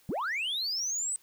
sine linear sweep, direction up, 130.81 to 8260 Hz, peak -27 dBFS, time 0.09-1.16 s, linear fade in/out 0 ms, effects tanh soft clip ceiling -28 dBFS + white hiss -63 dBFS RMS until 1.22 s

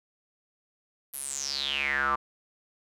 square tone with band-pass filter sweep, 69.4 Hz, C#2, 3 cents sharp, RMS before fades -30 dBFS, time 1.13-2.16 s, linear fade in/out 10 ms, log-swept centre 12000 to 1100 Hz, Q 9.7, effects none

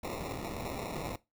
blue noise with sample-and-hold, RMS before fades -38 dBFS, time 0.03-1.16 s, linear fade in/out 5 ms, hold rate 1575 Hz, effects noise-tail reverb RT60 0.2 s tail -18 dB re dry

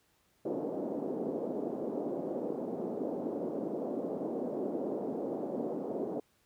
pink band-pass noise, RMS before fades -36 dBFS, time 0.45-6.2 s, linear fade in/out 5 ms, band 240 to 590 Hz, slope 24 dB/octave, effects pink hiss -71 dBFS RMS until 6.45 s + high-pass 60 Hz 12 dB/octave

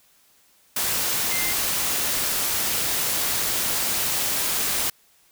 sine tone in noise, 2084 Hz, C7, 7 cents flat, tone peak -29 dBFS, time 1.31-1.53 s, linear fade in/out 5 ms, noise white, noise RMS -24 dBFS, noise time 0.76-4.9 s, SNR -8 dB, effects white hiss -59 dBFS RMS until 5.31 s

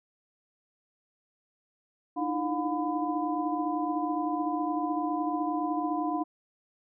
sine tone cluster, 301.7 / 315.5 / 331.5 / 716 / 1004 Hz, D4 / D#4 / E4 / F5 / B5, +47 / +24 / +10 / +43 / +28 cents, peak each -31 / -38 / -37 / -32 / -34 dBFS, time 2.16-6.24 s, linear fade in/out 20 ms, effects none

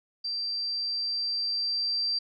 sine tone with level ramp, 4699 Hz, D8, in tune, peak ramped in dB -29 to -25 dBFS, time 0.24-2.19 s, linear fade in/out 10 ms, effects none

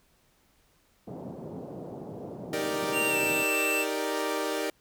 pink band-pass noise, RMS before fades -40 dBFS, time 1.07-3.44 s, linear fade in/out 10 ms, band 130 to 690 Hz, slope 24 dB/octave
sawtooth chord, Eb major seventh, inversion none, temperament equal, 311.1 / 392 / 466.2 / 587.3 Hz, Eb4 / G4 / Bb4 / D5, 0 / 0 / 0 / 0 cents, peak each -30 dBFS, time 2.53-4.7 s, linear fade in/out 2 ms
square tone with pitch glide, 2766 to 2675 Hz, F7 to E7, -17 to +25 cents, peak -27 dBFS, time 2.92-3.86 s, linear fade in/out 50 ms, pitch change -58 cents, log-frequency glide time 3.09-3.16 s
effects pink hiss -66 dBFS RMS until 4.8 s

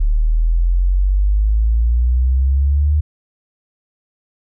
sine exponential sweep, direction up, 36.71 to 75.9 Hz, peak -11 dBFS, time 0-3.01 s, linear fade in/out 10 ms, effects none

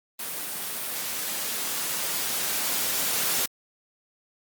white noise with level ramp, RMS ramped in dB -33 to -25 dBFS, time 0.19-3.46 s, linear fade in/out 5 ms, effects high-pass 150 Hz 12 dB/octave + Opus 32 kbps

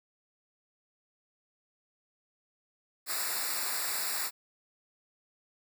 white noise with comb filter, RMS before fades -33 dBFS, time 3.06-4.31 s, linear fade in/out 50 ms, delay 0.32 ms, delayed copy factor -0.95, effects none

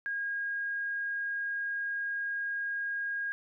sine tone, 1630 Hz, G#6, 33 cents flat, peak -31 dBFS, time 0.06-3.32 s, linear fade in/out 0 ms, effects none

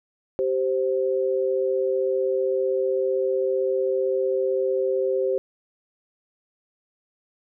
sine tone pair together, 387.7 / 523.3 Hz, G4 / C5, -19 / 0 cents, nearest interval perfect fourth, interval 519 cents, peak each -23 dBFS, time 0.39-5.38 s, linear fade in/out 0 ms, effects none

